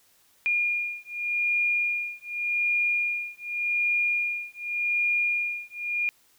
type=beating tone pair; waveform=sine; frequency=2421 / 2421.86 Hz; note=D#7 / D#7; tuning=-48 / -47 cents; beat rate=0.86 Hz; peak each=-27 dBFS; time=0.46-6.09 s; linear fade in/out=0 ms; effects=white hiss -62 dBFS RMS until 6.38 s